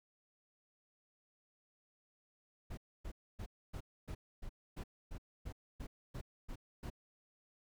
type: noise bursts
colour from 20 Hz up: brown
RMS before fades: -44 dBFS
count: 13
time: 2.7-6.902 s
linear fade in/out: 10 ms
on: 74 ms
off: 270 ms
effects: none